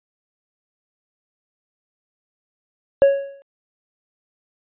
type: tone with exponential decay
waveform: triangle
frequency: 554.4 Hz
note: C#5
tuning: in tune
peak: -4 dBFS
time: 3.02-3.42 s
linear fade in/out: 0 ms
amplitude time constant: 85 ms
effects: tanh soft clip ceiling -2 dBFS + resampled to 8000 Hz